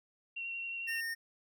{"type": "tone with vibrato", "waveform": "sine", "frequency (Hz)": 2739, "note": "F7", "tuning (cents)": -34, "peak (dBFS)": -37, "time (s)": [0.36, 1.01], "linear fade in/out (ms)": 10, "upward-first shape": "sine", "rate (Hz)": 11, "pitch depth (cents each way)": 14}
{"type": "tone", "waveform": "square", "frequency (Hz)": 1832, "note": "A#6", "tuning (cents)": -31, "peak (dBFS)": -36, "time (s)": [0.87, 1.15], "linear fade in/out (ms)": 20}
{"effects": []}